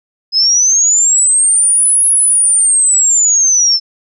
sine linear two-way sweep, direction up then down, 5040 to 10580 to 5260 Hz, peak -7 dBFS, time 0.32-3.8 s, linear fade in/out 50 ms, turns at 2.06 s, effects none

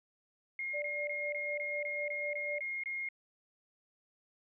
sine tone bursts, 2141 Hz, C7, 39 cents sharp, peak -35 dBFS, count 10, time 0.59-3.088 s, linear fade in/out 2 ms, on 230 ms, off 22 ms
sine tone with tremolo, 587.3 Hz, D5, in tune, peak -36 dBFS, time 0.73-2.61 s, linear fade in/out 20 ms, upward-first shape sine, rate 4 Hz, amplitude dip 55%
effects none

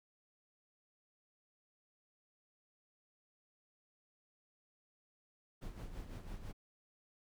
brown noise with tremolo, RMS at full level -44 dBFS, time 5.61-6.53 s, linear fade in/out 20 ms, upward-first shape sine, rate 6 Hz, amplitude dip 60%, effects none

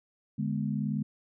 sine chord, G# diminished, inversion second, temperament equal, 146.83 / 207.7 / 246.9 Hz, D3 / G#3 / B3, 0 / 0 / 0 cents, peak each -32 / -31 / -35 dBFS, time 0.38-1.03 s, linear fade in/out 10 ms, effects none

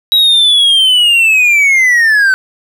triangle linear sweep, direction down, 3863 to 1509 Hz, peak -4 dBFS, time 0.12-2.34 s, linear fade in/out 0 ms, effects none

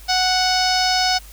sawtooth tone with low-pass filter, 740 Hz, F#5, in tune, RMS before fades -18 dBFS, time 0.08-1.19 s, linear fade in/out 20 ms, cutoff 5100 Hz, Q 6, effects added 50 Hz sine -39 dBFS peak until 1.32 s + white hiss -45 dBFS RMS until 1.32 s

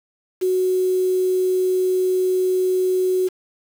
sine tone with quantisation, 370 Hz, F#4, in tune, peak -16 dBFS, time 0.41-3.29 s, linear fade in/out 20 ms, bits 6, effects none

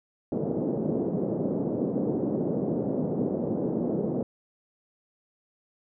pink band-pass noise, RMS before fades -28 dBFS, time 0.32-4.23 s, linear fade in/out 2 ms, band 160 to 520 Hz, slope 24 dB/octave, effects none

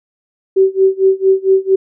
sine tone with tremolo, 383.4 Hz, G4, 38 cents flat, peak -5 dBFS, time 0.56-1.76 s, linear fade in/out 10 ms, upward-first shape sine, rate 4.4 Hz, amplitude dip 95%, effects none

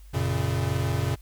square chord, F# major, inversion none, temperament equal with one note detuned, 91.07 / 116.54 / 138.59 Hz, F#2 / A#2 / C#3, -27 / 0 / 0 cents, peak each -29 dBFS, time 0.13-1.16 s, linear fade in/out 20 ms, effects added 50 Hz sine -44 dBFS peak until 1.21 s + white hiss -60 dBFS RMS until 1.21 s

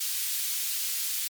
white high-pass noise, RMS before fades -30 dBFS, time 0-1.28 s, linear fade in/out 10 ms, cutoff 2700 Hz, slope 12 dB/octave, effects MP3 96 kbps

